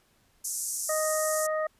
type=band-pass noise; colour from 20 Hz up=pink; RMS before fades=-33 dBFS; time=0.44-1.47 s; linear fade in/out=10 ms; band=5900 to 12000 Hz; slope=48 dB/octave
type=harmonic tone; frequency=622.3 Hz; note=D#5; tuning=in tune; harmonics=1 / 2 / 3; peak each=-27 / -33 / -37 dBFS; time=0.89-1.67 s; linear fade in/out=5 ms
effects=pink hiss -66 dBFS RMS until 1.79 s + resampled to 32000 Hz